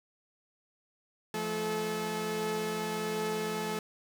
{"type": "tone cluster", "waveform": "sawtooth", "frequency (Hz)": [171.2, 216.6, 431.9], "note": ["F3", "A3", "A4"], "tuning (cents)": [-34, -27, -32], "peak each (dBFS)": [-35, -35, -29], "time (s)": [1.34, 3.79], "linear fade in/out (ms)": 2, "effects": []}